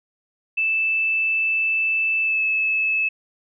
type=tone with pitch glide; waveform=sine; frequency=2637 to 2604 Hz; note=E7 to E7; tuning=0 to -22 cents; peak=-18 dBFS; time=0.57-3.09 s; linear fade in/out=10 ms; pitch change=-22 cents; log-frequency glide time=2.22-2.42 s; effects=none